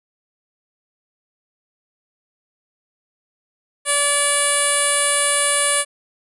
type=tone with low-pass filter; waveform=10% pulse; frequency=575 Hz; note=D5; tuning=37 cents flat; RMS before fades=-18 dBFS; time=3.85-5.85 s; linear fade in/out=50 ms; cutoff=9700 Hz; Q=9.3; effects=none